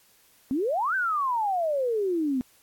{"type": "exponential two-way sweep", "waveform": "sine", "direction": "up then down", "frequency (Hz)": [246.9, 1578, 246.9], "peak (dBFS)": -23, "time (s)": [0.51, 2.41], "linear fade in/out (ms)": 0, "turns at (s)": 0.95, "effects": ["white hiss -60 dBFS RMS until 2.62 s", "AAC 64 kbps"]}